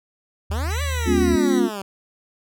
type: tone with vibrato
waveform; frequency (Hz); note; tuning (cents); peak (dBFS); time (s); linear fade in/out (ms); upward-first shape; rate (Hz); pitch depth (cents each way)
sine; 77.78; D#2; 0; -22; 0.5-1.36; 5; sine; 9.5; 26
type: exponential two-way sweep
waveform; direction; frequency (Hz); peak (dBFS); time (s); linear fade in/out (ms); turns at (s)
10% pulse; up then down; 189.8 to 587.3 to 189.8; -20; 0.51-1.82; 2; 0.82
type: tone with pitch glide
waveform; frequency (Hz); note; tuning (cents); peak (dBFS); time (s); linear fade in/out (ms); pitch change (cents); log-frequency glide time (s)
15% pulse; 1977 to 1944.2; B6 to B6; +1 to -28; -27; 0.7-1.6; 5; -29; 0.81-1.14
type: chord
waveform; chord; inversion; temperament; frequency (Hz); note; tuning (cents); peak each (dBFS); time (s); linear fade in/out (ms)
sine; C# dominant seventh; second; equal with one note detuned; 207.7 / 246.9 / 277.2 / 354.9; G#3 / B3 / C#4 / E#4; 0 / 0 / 0 / +28; -23 / -23 / -22 / -19; 1.05-1.7; 50
effects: none